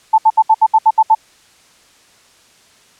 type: tone bursts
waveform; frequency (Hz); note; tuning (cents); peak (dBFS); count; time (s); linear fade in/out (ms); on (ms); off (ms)
sine; 880; A5; 0; -5; 9; 0.13-1.15; 10; 52; 69
effects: white hiss -49 dBFS RMS until 2.99 s + low-pass 8000 Hz 12 dB/octave